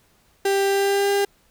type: tone with pitch glide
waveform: 35% pulse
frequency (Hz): 393.7 to 400.8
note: G4 to G4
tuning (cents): +8 to +38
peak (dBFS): -16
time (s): 0.45-1.25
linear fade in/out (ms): 5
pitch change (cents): +30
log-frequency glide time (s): 0.65-1.1
effects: pink hiss -60 dBFS RMS until 1.5 s